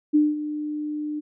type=tone with ADSR envelope; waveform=sine; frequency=300 Hz; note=D4; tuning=37 cents sharp; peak=-13 dBFS; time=0.13-1.21 s; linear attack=23 ms; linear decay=200 ms; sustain=-13 dB; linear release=24 ms; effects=none